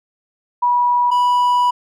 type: tone pair in turn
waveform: sine / triangle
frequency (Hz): 973 / 981.5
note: B5 / B5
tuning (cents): -26 / -11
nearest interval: unison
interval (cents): 15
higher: second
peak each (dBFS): -12 / -10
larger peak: second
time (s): 0.62-1.11 / 1.11-1.71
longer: second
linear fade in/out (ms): 10
effects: none